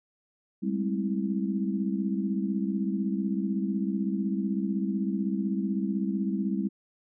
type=tone cluster; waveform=sine; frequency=196.6 / 212.5 / 262.4 / 326.7 Hz; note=G3 / G#3 / C4 / E4; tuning=+5 / +40 / +5 / -15 cents; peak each=-28 / -33 / -34 / -34 dBFS; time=0.62-6.69 s; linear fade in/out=20 ms; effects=none